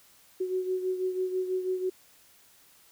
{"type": "beating tone pair", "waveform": "sine", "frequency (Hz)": [370, 376.1], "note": ["F#4", "F#4"], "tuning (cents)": [0, 28], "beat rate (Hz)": 6.1, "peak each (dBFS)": [-28, -35], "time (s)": [0.4, 1.9], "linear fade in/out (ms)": 10, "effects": ["white hiss -59 dBFS RMS until 2.91 s"]}